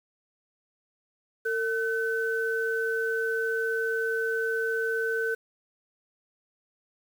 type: tone pair together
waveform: sine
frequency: 452.4 / 1518 Hz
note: A4 / F#6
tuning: +48 / +44 cents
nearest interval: octave + major sixth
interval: 2096 cents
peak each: -28 dBFS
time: 1.45-5.35 s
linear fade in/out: 10 ms
effects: 8-bit